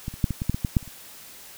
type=clicks; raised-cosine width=5 ms; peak=-17 / -25 / -7 / -14 / -15 / -9 / -14 / -11 / -6 / -30 / -30 dBFS; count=11; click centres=0.081 / 0.14 / 0.242 / 0.307 / 0.419 / 0.496 / 0.545 / 0.648 / 0.768 / 0.828 / 0.877 s; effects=white hiss -45 dBFS RMS until 1.57 s